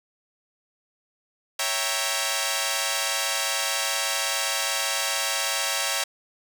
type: chord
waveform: 5% pulse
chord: C# diminished seventh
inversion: none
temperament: equal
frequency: 554.4 / 659.3 / 784 / 932.3 Hz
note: C#5 / E5 / G5 / Bb5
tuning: 0 / 0 / 0 / 0 cents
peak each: -18 dBFS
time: 1.59-6.04 s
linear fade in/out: 5 ms
effects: none